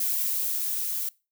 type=noise with level ramp; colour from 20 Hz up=violet; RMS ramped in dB=-26 to -30 dBFS; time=0-1.09 s; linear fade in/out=5 ms; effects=noise-tail reverb RT60 0.3 s tail -23 dB re dry